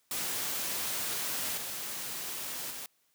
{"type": "noise with level steps", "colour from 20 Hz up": "white", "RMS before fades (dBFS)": [-34, -38, -41], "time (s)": [0.11, 2.86], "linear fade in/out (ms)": 2, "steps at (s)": [1.57, 2.7], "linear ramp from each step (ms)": 5, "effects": ["white hiss -72 dBFS RMS until 3.14 s", "high-pass 100 Hz 12 dB/octave"]}